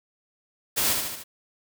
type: noise with echo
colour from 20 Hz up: white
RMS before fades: -24 dBFS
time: 0.76-0.94 s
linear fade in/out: 20 ms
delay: 75 ms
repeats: 4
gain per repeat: -4 dB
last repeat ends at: 1.24 s
effects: none